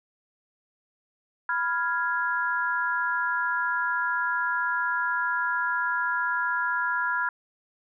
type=chord; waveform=sine; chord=F diminished; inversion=second; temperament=equal; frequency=987.8 / 1396.9 / 1661.2 Hz; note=Cb6 / F6 / Ab6; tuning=0 / 0 / 0 cents; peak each=-29 / -27 / -29 dBFS; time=1.49-7.29 s; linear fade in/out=2 ms; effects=none